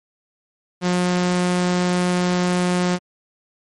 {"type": "tone", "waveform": "sawtooth", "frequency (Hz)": 179.2, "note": "F3", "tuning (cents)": 45, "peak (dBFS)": -13, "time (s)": [0.81, 2.99], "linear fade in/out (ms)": 50, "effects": ["MP3 48 kbps"]}